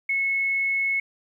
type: tone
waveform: sine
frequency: 2191 Hz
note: C#7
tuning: 21 cents flat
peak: -21 dBFS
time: 0.09-1 s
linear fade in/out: 5 ms
effects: 10-bit